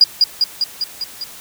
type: tone with echo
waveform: sine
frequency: 4861 Hz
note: D#8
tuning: 41 cents flat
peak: -4 dBFS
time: 0.01-0.04 s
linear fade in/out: 2 ms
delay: 200 ms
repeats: 6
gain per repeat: -3 dB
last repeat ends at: 1.24 s
effects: white hiss -37 dBFS RMS until 1.4 s